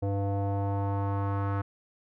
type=tone with low-pass filter sweep; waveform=square; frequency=99.4 Hz; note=G2; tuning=25 cents sharp; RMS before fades=-29 dBFS; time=0.02-1.62 s; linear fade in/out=10 ms; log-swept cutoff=590 to 1300 Hz; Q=2.8; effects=none